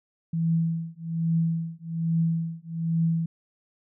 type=tone with tremolo; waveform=sine; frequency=164.81 Hz; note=E3; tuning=in tune; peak=-19 dBFS; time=0.33-3.26 s; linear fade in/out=5 ms; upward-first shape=triangle; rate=1.2 Hz; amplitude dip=100%; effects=none